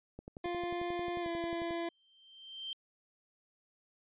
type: click train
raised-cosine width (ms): 2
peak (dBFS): -32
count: 18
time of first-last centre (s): 0.19-1.708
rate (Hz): 11.2
type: tone with pitch glide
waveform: 25% pulse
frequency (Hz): 349.2 to 338.5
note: F4 to E4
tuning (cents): 0 to +46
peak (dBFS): -31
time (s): 0.44-1.89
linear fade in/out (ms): 5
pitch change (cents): -54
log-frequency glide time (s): 1.21-1.27
type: tone with exponential growth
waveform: sine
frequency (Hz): 3136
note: G7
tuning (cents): 0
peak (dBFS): -36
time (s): 1.85-2.73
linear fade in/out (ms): 1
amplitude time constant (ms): 190
effects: resampled to 8000 Hz